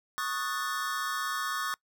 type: chord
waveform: square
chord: D# half-diminished seventh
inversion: third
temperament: equal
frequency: 1108.7 / 1244.5 / 1480 / 1760 Hz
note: C#6 / D#6 / F#6 / A6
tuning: 0 / 0 / 0 / 0 cents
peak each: -36 / -36 / -38 / -38 dBFS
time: 0.18-1.74 s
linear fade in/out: 0 ms
effects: noise-tail reverb RT60 0.1 s tail -24 dB re dry